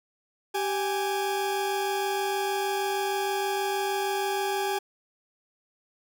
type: tone pair together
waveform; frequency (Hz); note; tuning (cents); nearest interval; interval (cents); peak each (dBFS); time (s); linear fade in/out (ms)
40% pulse; 390.3 / 827; G4 / G#5; -8 / -8; octave + minor second; 1300; -28; 0.54-4.79; 10
effects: none